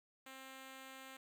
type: tone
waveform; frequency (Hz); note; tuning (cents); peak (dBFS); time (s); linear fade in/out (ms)
5% pulse; 265; C4; +22; -40; 0.26-1.17; 5
effects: none